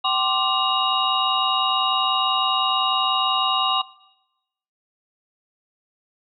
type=tone cluster; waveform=sine; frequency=766 / 1052 / 1178 / 2843 / 3793 Hz; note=G5 / C6 / D6 / F7 / A#7; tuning=-40 / +9 / +5 / +30 / +29 cents; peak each=-25 dBFS; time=0.04-3.82 s; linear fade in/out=10 ms; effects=noise-tail reverb RT60 0.9 s tail -19 dB re dry